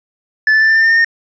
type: tone with pitch steps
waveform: triangle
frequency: 1741 / 1754.1 / 1767.3 / 1780.7 / 1794.1 / 1807.6 / 1821.2 / 1835 Hz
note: A6 / A6 / A6 / A6 / A6 / A6 / A#6 / A#6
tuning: -19 / -6 / +7 / +20 / +33 / +46 / -41 / -28 cents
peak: -6 dBFS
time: 0.47-1.046 s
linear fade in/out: 2 ms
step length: 72 ms
effects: resampled to 16000 Hz